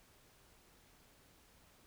silence, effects pink hiss -66 dBFS RMS until 1.86 s

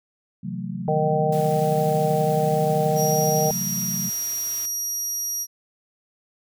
sine chord, F# half-diminished seventh, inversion second, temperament just, 133.2 / 166.5 / 185 / 222 Hz, C3 / E3 / F#3 / A3, +31 / +18 / 0 / +16 cents, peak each -34 / -35 / -30 / -34 dBFS, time 0.43-4.1 s, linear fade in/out 10 ms
harmonic tone, 154.4 Hz, D#3, 13 cents flat, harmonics 1 / 3 / 4 / 5, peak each -24 / -24 / -24 / -24 dBFS, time 0.88-3.51 s, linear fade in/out 2 ms
white noise, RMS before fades -40 dBFS, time 1.32-4.66 s, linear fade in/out 5 ms
30% pulse tone, 5700 Hz, F8, 34 cents sharp, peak -21 dBFS, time 2.95-5.47 s, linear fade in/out 50 ms
effects none

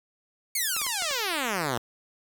5% pulse exponential sweep, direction down, 2259 to 111 Hz, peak -15 dBFS, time 0.55-1.78 s, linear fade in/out 5 ms
clicks, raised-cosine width 0.3 ms, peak -20 dBFS, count 5, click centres 0.765 / 0.816 / 0.866 / 1.022 / 1.111 s
effects 8-bit

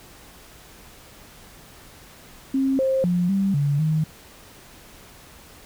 sine tone with pitch steps, 268.3 / 530 / 177.1 / 195.5 / 143 / 156.1 Hz, C4 / C5 / F3 / G3 / D3 / D#3, +44 / +22 / +24 / -4 / -46 / +6 cents, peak -18 dBFS, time 2.54-4.04 s, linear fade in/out 5 ms, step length 250 ms, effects pink hiss -47 dBFS RMS until 5.65 s

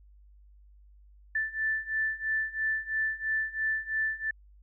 sine beating tone pair, 1760 / 1763 Hz, A6 / A6, 0 / +3 cents, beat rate 3 Hz, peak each -32 / -30 dBFS, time 1.35-4.31 s, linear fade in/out 5 ms, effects added 50 Hz sine -53 dBFS peak until 4.62 s

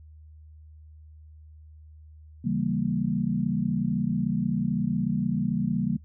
sine chord, C# diminished seventh, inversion none, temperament equal with one note detuned, 138.59 / 164.81 / 196 / 232.1 Hz, C#3 / E3 / G3 / Bb3, 0 / 0 / 0 / -7 cents, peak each -31 / -30 / -28 / -28 dBFS, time 2.44-5.97 s, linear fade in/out 10 ms, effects noise-tail reverb RT60 0.1 s tail -21 dB re dry + added 77 Hz sine -46 dBFS peak until 6.04 s

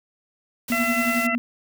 white noise, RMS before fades -33 dBFS, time 0.68-1.27 s, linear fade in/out 5 ms
sine tone with tremolo, 240 Hz, B3, 49 cents flat, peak -20 dBFS, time 0.7-1.38 s, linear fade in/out 0 ms, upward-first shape sine, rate 11 Hz, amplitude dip 85%
harmonic tone, 674 Hz, E5, 38 cents sharp, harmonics 1 / 2 / 3 / 4, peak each -28 / -28 / -25 / -28 dBFS, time 0.72-1.35 s, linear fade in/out 0 ms
effects none

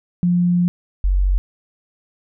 sine tone pair in turn, 176.2 / 46.86 Hz, F3 / F#1, +16 / +23 cents, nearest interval octave + major seventh, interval 2293 cents, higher first, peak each -13 dBFS, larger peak neither, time 0.23-0.68 / 1.04-1.38 s, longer first, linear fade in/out 0 ms, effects none

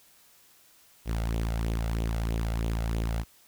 sawtooth tone with flanger, 56.1 Hz, A1, 34 cents sharp, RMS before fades -29 dBFS, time 1.05-3.25 s, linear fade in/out 50 ms, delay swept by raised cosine 0.29 to 1.49 ms, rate 3.1 Hz, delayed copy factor +0.55, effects white hiss -59 dBFS RMS until 3.47 s

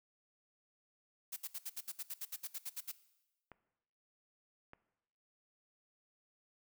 blue noise bursts, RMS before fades -42 dBFS, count 15, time 1.32-2.919 s, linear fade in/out 10 ms, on 45 ms, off 66 ms
clicks, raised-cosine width 0.5 ms, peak -37 dBFS, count 2, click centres 3.517 / 4.734 s
effects noise-tail reverb RT60 1.0 s tail -17 dB re dry

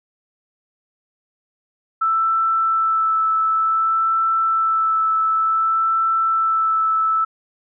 sine tone with vibrato, 1321 Hz, E6, 3 cents sharp, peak -15 dBFS, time 2.01-7.25 s, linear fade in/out 10 ms, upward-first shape sine, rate 0.55 Hz, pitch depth 12 cents each way, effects none

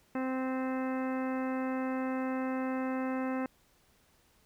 harmonic tone, 260.3 Hz, C4, 9 cents flat, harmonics 1 / 2 / 3 / 4 / 5 / 6 / 7 / 8 / 10, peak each -32 / -38 / -42 / -44 / -46 / -48 / -49 / -50 / -52 dBFS, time 0.15-3.46 s, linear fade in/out 2 ms, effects pink hiss -67 dBFS RMS until 4.45 s

